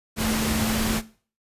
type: tone in noise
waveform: sine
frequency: 220 Hz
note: A3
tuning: in tune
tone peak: -26 dBFS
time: 0.16-1.02 s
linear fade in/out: 50 ms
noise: pink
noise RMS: -26 dBFS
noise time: 0.16-1.02 s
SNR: -3 dB
effects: noise-tail reverb RT60 0.4 s tail -17 dB re dry + resampled to 32000 Hz